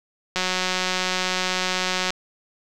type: click train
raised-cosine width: 0.2 ms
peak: -6 dBFS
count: 322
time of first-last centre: 0.36-2.105 s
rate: 184 Hz
effects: none